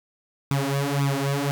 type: tone with flanger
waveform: sawtooth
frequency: 139.8 Hz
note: C#3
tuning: 15 cents sharp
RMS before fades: -24 dBFS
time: 0.51-1.51 s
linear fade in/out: 0 ms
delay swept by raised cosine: 0.82 to 5.42 ms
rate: 1.9 Hz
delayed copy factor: +0.9
effects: none